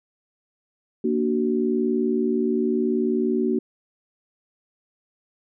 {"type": "chord", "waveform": "sine", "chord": "Bb augmented", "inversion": "none", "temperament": "equal with one note detuned", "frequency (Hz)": [233.1, 293.7, 374.3], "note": ["Bb3", "D4", "F#4"], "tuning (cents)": [0, 0, 20], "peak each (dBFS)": [-23, -26, -23], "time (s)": [1.04, 3.59], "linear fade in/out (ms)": 5, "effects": []}